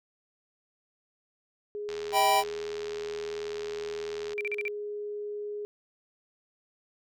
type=tone; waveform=sine; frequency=415.3 Hz; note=G#4; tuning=in tune; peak=-33 dBFS; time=1.75-5.65 s; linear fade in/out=0 ms
type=click train; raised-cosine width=0.2 ms; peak=-24 dBFS; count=193; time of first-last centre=1.89-4.333 s; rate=78.6 Hz
type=chord; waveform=square; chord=Eb augmented; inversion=none; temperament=equal with one note detuned; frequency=633.9 / 784 / 987.8 Hz; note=Eb5 / G5 / B5; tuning=+32 / 0 / 0 cents; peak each=-30 / -24 / -27 dBFS; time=2.12-2.44 s; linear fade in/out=50 ms
type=tone bursts; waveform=sine; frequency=2349 Hz; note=D7; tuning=in tune; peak=-29 dBFS; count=5; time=4.38-4.68 s; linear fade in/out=0 ms; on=28 ms; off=40 ms
effects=none